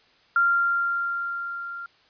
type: tone with level ramp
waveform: sine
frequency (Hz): 1388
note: F6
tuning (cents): -11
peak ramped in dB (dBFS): -16 to -33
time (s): 0.36-1.86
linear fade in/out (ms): 2
effects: white hiss -59 dBFS RMS until 2.09 s + resampled to 11025 Hz